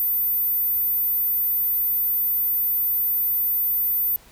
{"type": "tone", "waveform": "sine", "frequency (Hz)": 14110, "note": "A9", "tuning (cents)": 4, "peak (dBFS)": -19, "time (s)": [0, 4.16], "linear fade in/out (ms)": 0, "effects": ["pink hiss -51 dBFS RMS until 4.31 s"]}